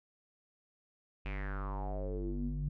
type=tone with low-pass filter sweep; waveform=square; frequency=49 Hz; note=G1; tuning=in tune; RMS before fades=-37 dBFS; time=1.25-2.69 s; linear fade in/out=10 ms; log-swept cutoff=2600 to 150 Hz; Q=6.3; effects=none